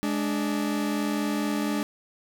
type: tone pair together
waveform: 40% pulse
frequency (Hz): 209.5 / 293.7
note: G#3 / D4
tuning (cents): +15 / 0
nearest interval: tritone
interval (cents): 585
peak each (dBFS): -27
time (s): 0.03-1.83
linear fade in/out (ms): 0
effects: none